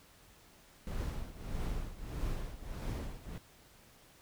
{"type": "noise with tremolo", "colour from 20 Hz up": "brown", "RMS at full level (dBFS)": -35, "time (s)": [0.87, 3.38], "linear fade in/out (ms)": 2, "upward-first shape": "triangle", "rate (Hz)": 1.6, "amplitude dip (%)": 85, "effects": ["pink hiss -61 dBFS RMS until 4.21 s"]}